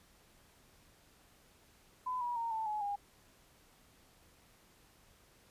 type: tone with pitch steps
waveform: sine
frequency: 1008 / 965.3 / 924.3 / 885.2 / 847.6 / 811.7 Hz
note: B5 / B5 / A#5 / A5 / G#5 / G#5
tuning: +35 / -40 / -15 / +10 / +35 / -40 cents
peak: -34 dBFS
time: 2.06-2.96 s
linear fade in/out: 10 ms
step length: 150 ms
effects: pink hiss -65 dBFS RMS until 5.5 s + resampled to 32000 Hz

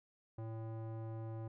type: tone with low-pass filter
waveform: square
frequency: 112 Hz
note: A2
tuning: 31 cents sharp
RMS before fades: -44 dBFS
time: 0.38-1.48 s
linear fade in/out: 5 ms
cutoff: 810 Hz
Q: 1.1
effects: none

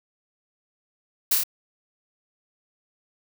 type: noise with echo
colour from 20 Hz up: blue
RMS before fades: -20 dBFS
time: 1.31-1.35 s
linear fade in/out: 5 ms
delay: 29 ms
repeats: 3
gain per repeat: -2 dB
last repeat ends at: 1.437 s
effects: none

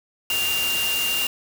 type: tone in noise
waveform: sine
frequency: 2794 Hz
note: F7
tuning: in tune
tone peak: -22 dBFS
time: 0.3-1.27 s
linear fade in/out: 2 ms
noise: white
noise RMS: -27 dBFS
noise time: 0.3-1.27 s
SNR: +2 dB
effects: none

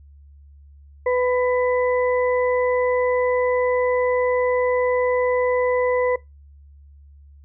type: harmonic tone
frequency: 498.8 Hz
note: B4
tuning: 17 cents sharp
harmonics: 1 / 2 / 4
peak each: -17 / -27 / -29 dBFS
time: 1.06-6.16 s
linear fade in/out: 5 ms
effects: noise-tail reverb RT60 0.2 s tail -21 dB re dry + added 71 Hz sine -44 dBFS peak until 7.44 s

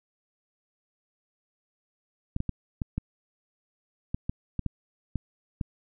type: clicks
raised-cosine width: 5 ms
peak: -16 dBFS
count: 11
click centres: 2.364 / 2.404 / 2.493 / 2.818 / 2.98 / 4.145 / 4.295 / 4.593 / 4.663 / 5.157 / 5.612 s
effects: none

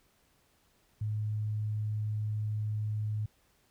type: tone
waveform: sine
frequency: 106.7 Hz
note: G#2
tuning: 47 cents sharp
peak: -30 dBFS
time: 1.01-3.26 s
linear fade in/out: 5 ms
effects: pink hiss -69 dBFS RMS until 3.7 s

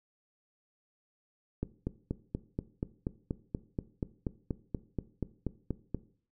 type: click train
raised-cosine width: 3 ms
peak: -19 dBFS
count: 19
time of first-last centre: 1.63-5.947 s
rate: 4.17 Hz
effects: noise-tail reverb RT60 0.5 s tail -17 dB re dry

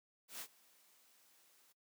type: noise with ADSR envelope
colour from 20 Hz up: white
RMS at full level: -45 dBFS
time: 0.28-1.73 s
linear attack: 120 ms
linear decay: 73 ms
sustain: -24 dB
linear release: 14 ms
effects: noise-tail reverb RT60 0.1 s tail -19 dB re dry + high-pass 200 Hz 12 dB/octave

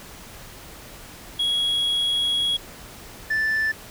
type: tone pair in turn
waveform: sine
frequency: 3322 / 1759.8 Hz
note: G#7 / A6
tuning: 0 / 0 cents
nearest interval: major seventh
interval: 1100 cents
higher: first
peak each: -17 dBFS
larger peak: neither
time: 1.39-2.57 / 3.3-3.72 s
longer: first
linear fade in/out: 10 ms
effects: tanh soft clip ceiling -19 dBFS + pink hiss -42 dBFS RMS until 3.9 s

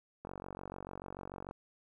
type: click train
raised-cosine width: 1 ms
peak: -29 dBFS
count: 60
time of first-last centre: 0.25-1.511 s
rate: 46.8 Hz
effects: 11-bit

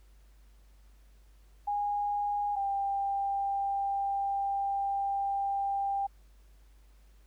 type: tone pair in turn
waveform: sine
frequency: 820 / 793.4 Hz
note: G#5 / G5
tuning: -22 / +21 cents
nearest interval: minor second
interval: 57 cents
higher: first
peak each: -28 dBFS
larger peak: neither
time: 1.67-2.56 / 2.56-6.07 s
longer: second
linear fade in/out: 10 ms
effects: added 50 Hz sine -55 dBFS peak until 7.26 s + pink hiss -69 dBFS RMS until 7.26 s

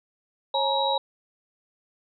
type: tone cluster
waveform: sine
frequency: 546 / 848 / 942 / 3850 Hz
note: C#5 / G#5 / A#5 / B7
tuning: -26 / +36 / +18 / -45 cents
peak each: -27 dBFS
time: 0.54-0.98 s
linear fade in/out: 5 ms
effects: none

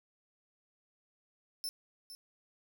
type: tone with echo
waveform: sawtooth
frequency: 5300 Hz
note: E8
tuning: 9 cents sharp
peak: -33 dBFS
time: 1.64-1.69 s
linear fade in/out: 0 ms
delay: 460 ms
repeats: 1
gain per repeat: -11 dB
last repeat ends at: 2.15 s
effects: none

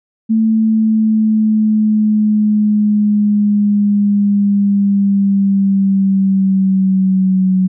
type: linear sweep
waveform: sine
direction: down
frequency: 222.1 to 186.2 Hz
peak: -9 dBFS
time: 0.29-7.68 s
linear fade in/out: 20 ms
effects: none

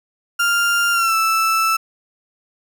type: tone with pitch glide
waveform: 35% pulse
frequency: 1396.9 to 1320 Hz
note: F6 to E6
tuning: 0 to +2 cents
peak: -13 dBFS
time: 0.39-1.77 s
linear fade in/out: 10 ms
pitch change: -98 cents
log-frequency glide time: 0.92-1.15 s
effects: none

